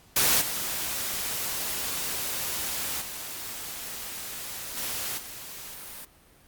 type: noise with level steps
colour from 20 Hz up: white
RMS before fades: -22 / -31 / -37 / -32 / -41 dBFS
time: 0.16-6.05 s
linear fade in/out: 5 ms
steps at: 0.4 / 3 / 4.76 / 5.17 s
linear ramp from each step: 20 ms
effects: pink hiss -57 dBFS RMS until 6.47 s + Opus 48 kbps